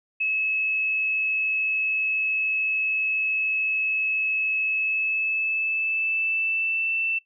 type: tone with pitch glide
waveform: sine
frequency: 2587 to 2667 Hz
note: E7 to E7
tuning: -33 to +20 cents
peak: -22 dBFS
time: 0.2-7.19 s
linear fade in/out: 10 ms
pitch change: +53 cents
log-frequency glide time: 4.69-6.95 s
effects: noise-tail reverb RT60 0.1 s tail -18 dB re dry